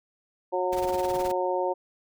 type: harmonic tone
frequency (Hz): 182.2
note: F#3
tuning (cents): -26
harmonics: 2 / 3 / 4 / 5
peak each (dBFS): -29 / -28 / -32 / -30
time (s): 0.52-1.74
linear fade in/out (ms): 20
type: noise with tremolo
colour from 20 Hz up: pink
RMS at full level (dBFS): -36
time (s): 0.72-1.32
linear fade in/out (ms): 10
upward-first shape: triangle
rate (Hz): 19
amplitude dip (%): 85
effects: none